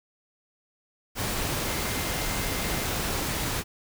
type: tone in noise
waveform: sine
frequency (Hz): 2091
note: C7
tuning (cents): -2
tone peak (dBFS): -40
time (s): 1.62-2.88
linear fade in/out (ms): 50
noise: pink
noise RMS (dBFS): -29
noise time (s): 1.15-3.64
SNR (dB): -14
effects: none